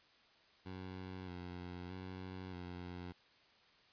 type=tone with vibrato; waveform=15% pulse; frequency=91.1 Hz; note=F#2; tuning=26 cents flat; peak=-39 dBFS; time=0.65-3.13 s; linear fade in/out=20 ms; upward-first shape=square; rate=0.8 Hz; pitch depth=38 cents each way; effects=white hiss -67 dBFS RMS until 3.92 s + resampled to 11025 Hz